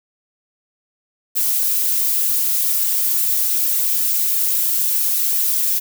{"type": "noise with flanger", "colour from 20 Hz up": "violet", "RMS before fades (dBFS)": -18, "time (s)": [1.35, 5.8], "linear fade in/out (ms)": 20, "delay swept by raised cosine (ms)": [1.6, 3.5], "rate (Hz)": 3, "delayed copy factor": 0.75, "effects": []}